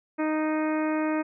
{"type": "harmonic tone", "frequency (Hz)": 310.1, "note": "D#4", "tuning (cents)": -6, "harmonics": [1, 2, 3, 4, 5, 6, 7, 8], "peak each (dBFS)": [-25, -31, -35, -37, -39, -41, -42, -43], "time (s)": [0.18, 1.23], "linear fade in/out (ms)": 20, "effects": []}